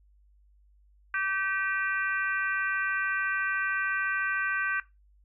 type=harmonic tone with a mistuned harmonic; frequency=386.6 Hz; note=G4; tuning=24 cents flat; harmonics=3 / 4 / 5 / 6 / 7; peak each=-35 / -28 / -36 / -38 / -43 dBFS; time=1.14-4.8 s; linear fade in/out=2 ms; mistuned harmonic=6; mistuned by=+59 cents; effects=noise-tail reverb RT60 0.2 s tail -17 dB re dry + added 50 Hz sine -58 dBFS peak until 5.24 s